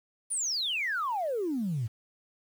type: exponential sweep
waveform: sine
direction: down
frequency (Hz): 9956 to 104.2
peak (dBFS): -27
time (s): 0.3-1.88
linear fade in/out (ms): 20
effects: tanh soft clip ceiling -24 dBFS + 9-bit